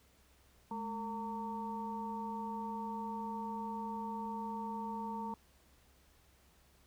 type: harmonic tone with a mistuned harmonic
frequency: 228.4 Hz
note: A#3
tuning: 35 cents flat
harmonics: 1 / 2 / 4 / 5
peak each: -42 / -49 / -40 / -53 dBFS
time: 0.71-5.34 s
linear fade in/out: 2 ms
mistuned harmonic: 1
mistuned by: -120 cents
effects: added 66 Hz sine -68 dBFS peak until 6.86 s + pink hiss -68 dBFS RMS until 6.86 s